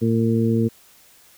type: harmonic tone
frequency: 113.9 Hz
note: A#2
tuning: 40 cents flat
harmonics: 1 / 2 / 3 / 4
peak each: -21 / -19 / -25 / -25 dBFS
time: 0.01-0.69 s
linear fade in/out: 20 ms
effects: white hiss -52 dBFS RMS until 1.37 s